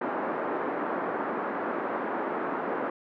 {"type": "band-pass noise", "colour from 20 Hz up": "pink", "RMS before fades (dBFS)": -31, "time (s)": [0.01, 2.9], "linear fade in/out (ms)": 5, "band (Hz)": [260, 1500], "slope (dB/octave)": 24, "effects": []}